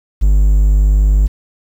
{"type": "tone", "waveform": "triangle", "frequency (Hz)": 50.3, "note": "G1", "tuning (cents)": 45, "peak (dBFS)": -5, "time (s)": [0.21, 1.28], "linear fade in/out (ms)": 20, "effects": ["7-bit"]}